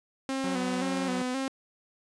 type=tone with vibrato; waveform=sawtooth; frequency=259.7 Hz; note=C4; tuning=13 cents flat; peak=-25 dBFS; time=0.29-1.48 s; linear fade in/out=0 ms; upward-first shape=square; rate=1.9 Hz; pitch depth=51 cents each way
type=tone; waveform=sawtooth; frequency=185 Hz; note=F#3; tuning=in tune; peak=-29 dBFS; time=0.44-1.22 s; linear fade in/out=0 ms
effects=resampled to 22050 Hz